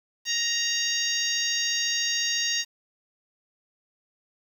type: harmonic tone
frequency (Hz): 934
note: A#5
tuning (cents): +3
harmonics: 2 / 3 / 4 / 5 / 6 / 7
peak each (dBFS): -31 / -31 / -31 / -31 / -31 / -31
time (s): 0.25-2.65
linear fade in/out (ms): 50
effects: 8-bit